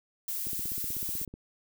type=noise; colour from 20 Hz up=violet; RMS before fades=-34 dBFS; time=0.28-1.25 s; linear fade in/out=2 ms
type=click train; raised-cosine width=3 ms; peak=-30 dBFS; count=15; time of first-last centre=0.47-1.34 s; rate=16.1 Hz
effects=none